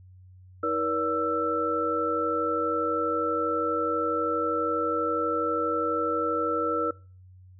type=tone cluster; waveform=sine; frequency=317 / 478.7 / 571 / 1328 Hz; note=D#4 / A#4 / D5 / E6; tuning=+32 / +46 / -49 / +12 cents; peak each=-32 / -29 / -33 / -27 dBFS; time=0.63-6.91 s; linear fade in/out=5 ms; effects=noise-tail reverb RT60 0.4 s tail -23 dB re dry + added 92 Hz sine -48 dBFS peak until 7.59 s